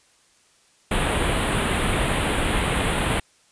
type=band-stop noise; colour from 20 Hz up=pink; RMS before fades=-22 dBFS; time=0.91-3.2 s; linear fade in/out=5 ms; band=3600 to 8900 Hz; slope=48 dB/octave; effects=white hiss -59 dBFS RMS until 3.51 s + resampled to 22050 Hz